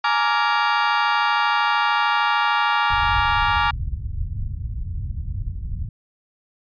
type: chord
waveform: 35% pulse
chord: Bb dominant seventh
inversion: third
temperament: just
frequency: 839.1 / 932.3 / 1165.4 / 1398.5 Hz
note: Ab5 / Bb5 / D6 / F6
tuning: +18 / 0 / -14 / +2 cents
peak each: -21 dBFS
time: 0.04-3.71 s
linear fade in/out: 5 ms
type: low-pass noise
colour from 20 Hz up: white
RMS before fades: -27 dBFS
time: 2.9-5.89 s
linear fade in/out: 5 ms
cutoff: 100 Hz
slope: 24 dB/octave
effects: resampled to 11025 Hz